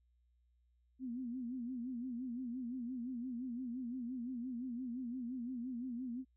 sine tone with vibrato, 246.9 Hz, B3, in tune, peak -39 dBFS, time 0.99-6.25 s, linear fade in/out 50 ms, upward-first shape sine, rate 5.8 Hz, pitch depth 110 cents each way, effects added 60 Hz sine -70 dBFS peak until 6.36 s

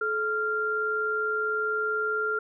sine tone pair together, 431.1 / 1389.8 Hz, A4 / F6, -35 / -9 cents, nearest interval octave + minor sixth, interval 2026 cents, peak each -30 / -26 dBFS, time 0.01-2.39 s, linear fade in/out 5 ms, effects none

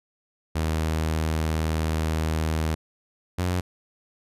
sawtooth tone pair in turn, 79.2 / 89.84 Hz, D#2 / F2, +31 / +50 cents, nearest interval major second, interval 219 cents, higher second, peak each -19 dBFS, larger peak neither, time 0.55-2.75 / 3.38-3.61 s, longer first, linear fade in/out 10 ms, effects resampled to 32000 Hz

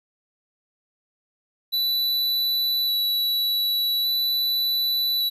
square tone with vibrato, 3951 Hz, B7, in tune, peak -21 dBFS, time 1.72-5.3 s, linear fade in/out 20 ms, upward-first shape square, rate 0.43 Hz, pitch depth 8 cents each way, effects 10-bit

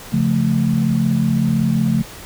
sine chord, Db augmented, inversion none, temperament equal, 138.59 / 174.61 / 220 Hz, Db3 / F3 / A3, 0 / 0 / 0 cents, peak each -19 / -19 / -17 dBFS, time 0.12-2.03 s, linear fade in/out 20 ms, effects pink hiss -36 dBFS RMS until 2.25 s

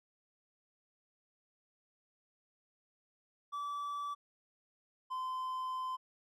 triangle tone pair in turn, 1155 / 1029 Hz, D6 / C6, -29 / -29 cents, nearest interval major second, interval 200 cents, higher first, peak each -35 / -34 dBFS, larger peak second, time 3.52-4.15 / 5.1-5.97 s, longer second, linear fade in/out 20 ms, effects none

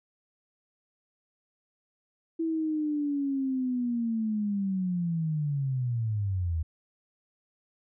sine linear sweep, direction down, 329.6 to 77.8 Hz, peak -26 dBFS, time 2.39-6.63 s, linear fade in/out 10 ms, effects none

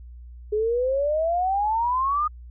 sine exponential sweep, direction up, 415.3 to 1244.5 Hz, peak -20 dBFS, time 0.52-2.28 s, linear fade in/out 10 ms, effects added 60 Hz sine -39 dBFS peak until 2.5 s

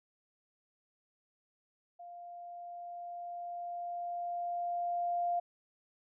sine tone with level ramp, 698.5 Hz, F5, in tune, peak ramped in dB -46 to -29 dBFS, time 1.99-5.4 s, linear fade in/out 10 ms, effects none

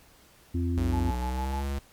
harmonic tone, 86 Hz, F2, 26 cents flat, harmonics 1 / 3 / 4, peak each -26 / -30 / -37 dBFS, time 0.54-1.11 s, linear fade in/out 10 ms
square tone with pitch glide, 61.2 to 69.49 Hz, B1 to C#2, -15 to +5 cents, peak -29 dBFS, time 0.77-1.79 s, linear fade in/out 5 ms, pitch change +220 cents, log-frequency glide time 1.18-1.62 s
sine tone with tremolo, 860 Hz, A5, 40 cents flat, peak -33 dBFS, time 0.92-1.64 s, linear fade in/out 20 ms, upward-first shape square, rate 6.6 Hz, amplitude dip 55%
effects pink hiss -57 dBFS RMS until 1.92 s + MP3 96 kbps

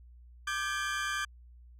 35% pulse tone cluster, 1188 / 1561 / 1691 Hz, D6 / G6 / G#6, +20 / -8 / +31 cents, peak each -34 / -33 / -36 dBFS, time 0.47-1.25 s, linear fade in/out 5 ms, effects added 60 Hz sine -51 dBFS peak until 1.79 s + low-pass 9000 Hz 12 dB/octave

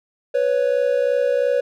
triangle tone pair together, 493.9 / 556.8 Hz, B4 / C#5, 0 / +8 cents, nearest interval major second, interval 208 cents, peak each -17 dBFS, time 0.34-1.61 s, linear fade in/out 10 ms, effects none

